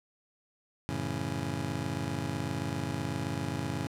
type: chord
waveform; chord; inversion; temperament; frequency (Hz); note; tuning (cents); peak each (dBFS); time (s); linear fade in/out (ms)
25% pulse; F# minor seventh; none; just; 92.5 / 111 / 138.75 / 166.5; F#2 / A2 / C#3 / E3; 0 / +16 / +2 / +18; -35 / -35 / -32 / -37; 0.89-3.87; 0
effects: low-pass 11000 Hz 12 dB/octave